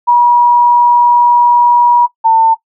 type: tone pair in turn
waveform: sine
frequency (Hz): 962 / 899.5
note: B5 / A5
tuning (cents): -46 / +38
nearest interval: minor second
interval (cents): 116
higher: first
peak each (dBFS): -4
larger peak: neither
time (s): 0.07-2.07 / 2.24-2.55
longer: first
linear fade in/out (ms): 20
effects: noise-tail reverb RT60 0.1 s tail -18 dB re dry